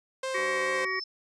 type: tone with vibrato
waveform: sawtooth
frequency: 524 Hz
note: C5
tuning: 2 cents sharp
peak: -26 dBFS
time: 0.23-0.85 s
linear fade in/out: 5 ms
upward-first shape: sine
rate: 4.6 Hz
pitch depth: 10 cents each way
type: harmonic tone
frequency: 377 Hz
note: F#4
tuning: 32 cents sharp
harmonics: 1 / 3 / 5 / 6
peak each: -35 / -35 / -30 / -36 dBFS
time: 0.34-1 s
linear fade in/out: 10 ms
type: click train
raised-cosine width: 1 ms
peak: -30 dBFS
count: 47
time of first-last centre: 0.38-0.849 s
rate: 98.1 Hz
type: tone with exponential growth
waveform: sine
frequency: 5274 Hz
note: E8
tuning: in tune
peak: -33 dBFS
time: 0.44-1.04 s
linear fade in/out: 5 ms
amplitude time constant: 130 ms
effects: high-pass 200 Hz 12 dB/octave + resampled to 22050 Hz